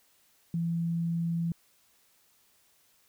sine tone, 168 Hz, E3, 33 cents sharp, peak -27 dBFS, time 0.54-1.52 s, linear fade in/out 2 ms, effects white hiss -66 dBFS RMS until 3.08 s

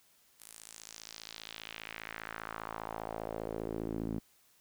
sawtooth tone with band-pass filter sweep, 55 Hz, A1, in tune, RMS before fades -42 dBFS, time 0.39-4.2 s, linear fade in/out 20 ms, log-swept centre 11000 to 240 Hz, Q 2, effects white hiss -67 dBFS RMS until 4.6 s

